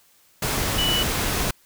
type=tone in noise; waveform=sine; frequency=2960 Hz; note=F#7; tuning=in tune; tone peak=-21 dBFS; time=0.78-1.03 s; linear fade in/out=5 ms; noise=pink; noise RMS=-24 dBFS; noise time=0.42-1.51 s; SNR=0 dB; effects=white hiss -58 dBFS RMS until 1.65 s